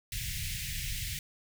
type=band-stop noise; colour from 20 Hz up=pink; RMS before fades=-36 dBFS; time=0.12-1.19 s; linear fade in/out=2 ms; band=160 to 1900 Hz; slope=48 dB/octave; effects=none